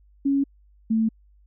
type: tone pair in turn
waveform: sine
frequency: 277.2 / 222.3 Hz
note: C#4 / A3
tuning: 0 / +18 cents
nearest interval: major third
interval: 382 cents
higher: first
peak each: -18 dBFS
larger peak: neither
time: 0.25-0.44 / 0.9-1.09 s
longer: neither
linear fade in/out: 10 ms
effects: added 50 Hz sine -53 dBFS peak until 1.46 s